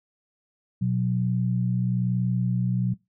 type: tone pair together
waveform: sine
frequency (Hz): 122.32 / 183.4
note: B2 / F#3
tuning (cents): -16 / -15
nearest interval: perfect fifth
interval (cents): 701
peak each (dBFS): -24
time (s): 0.81-2.94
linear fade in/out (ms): 10
effects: noise-tail reverb RT60 0.2 s tail -20 dB re dry